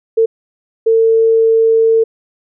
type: tone bursts at uneven times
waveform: sine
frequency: 450.3 Hz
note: A4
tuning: 40 cents sharp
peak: -7 dBFS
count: 2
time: 0.17-0.26 / 0.86-2.04 s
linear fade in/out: 10 ms
effects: none